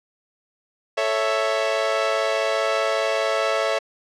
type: chord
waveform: sawtooth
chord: A major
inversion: none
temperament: equal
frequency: 440 / 554.4 / 659.3 Hz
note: A4 / C#5 / E5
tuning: 0 / 0 / 0 cents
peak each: -23 / -20 / -19 dBFS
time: 0.97-3.79 s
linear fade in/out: 10 ms
effects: low-pass 5000 Hz 12 dB/octave